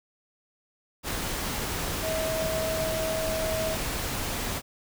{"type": "tone in noise", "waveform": "sine", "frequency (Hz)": 640, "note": "D#5", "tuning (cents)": 49, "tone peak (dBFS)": -28, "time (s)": [2.01, 3.77], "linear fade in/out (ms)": 50, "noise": "pink", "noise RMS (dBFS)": -31, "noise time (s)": [1.03, 4.62], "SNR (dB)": 0, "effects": []}